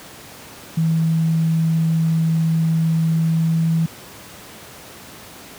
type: tone with pitch glide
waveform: sine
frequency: 162.2 to 163.42 Hz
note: E3 to E3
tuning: -28 to -15 cents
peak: -14 dBFS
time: 0.77-3.86 s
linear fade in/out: 5 ms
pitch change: +13 cents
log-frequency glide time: 3.15-3.68 s
effects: pink hiss -39 dBFS RMS until 5.58 s + high-pass 100 Hz 12 dB/octave